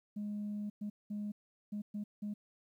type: tone bursts at uneven times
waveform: sine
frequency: 207.7 Hz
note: G#3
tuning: in tune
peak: -35 dBFS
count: 6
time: 0.16-0.7 / 0.81-0.9 / 1.1-1.32 / 1.72-1.82 / 1.94-2.04 / 2.22-2.34 s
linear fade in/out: 10 ms
effects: tanh soft clip ceiling -34 dBFS + 12-bit